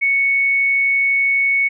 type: tone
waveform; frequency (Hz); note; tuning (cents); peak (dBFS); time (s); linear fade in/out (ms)
sine; 2217; C#7; 0; -13; 0.01-1.69; 20
effects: none